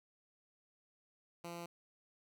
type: tone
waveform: 10% pulse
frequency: 171.2 Hz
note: F3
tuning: 34 cents flat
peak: -36 dBFS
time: 1.44-1.66 s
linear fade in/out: 5 ms
effects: none